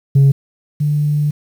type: tone pair in turn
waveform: sine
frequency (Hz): 137.9 / 148.1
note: C#3 / D3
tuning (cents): -9 / +15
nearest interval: minor second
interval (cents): 124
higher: second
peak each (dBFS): -4 / -12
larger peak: first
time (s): 0.15-0.32 / 0.8-1.31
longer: second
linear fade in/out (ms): 10
effects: tanh soft clip ceiling -5 dBFS + 7-bit